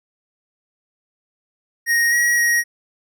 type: tone with pitch steps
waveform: square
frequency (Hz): 1869 / 1906 / 1889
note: A#6 / A#6 / A#6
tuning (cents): +4 / +38 / +22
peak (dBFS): -15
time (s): 1.86-2.64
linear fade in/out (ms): 50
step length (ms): 260
effects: none